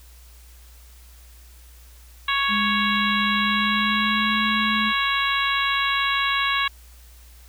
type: harmonic tone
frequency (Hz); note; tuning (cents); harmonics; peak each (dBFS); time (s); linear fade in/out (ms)
554.4; C#5; 0; 2 / 3 / 4 / 5 / 6 / 7; -24 / -26 / -27 / -28 / -29 / -29; 2.28-6.68; 5
type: tone with pitch glide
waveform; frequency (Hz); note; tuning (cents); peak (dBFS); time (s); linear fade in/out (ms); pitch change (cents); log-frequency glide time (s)
sine; 207.7 to 215.9; G#3 to A3; 0 to -33; -25; 2.48-4.93; 50; +67; 3.36-4.39
effects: added 60 Hz sine -45 dBFS peak until 7.48 s + white hiss -53 dBFS RMS until 7.48 s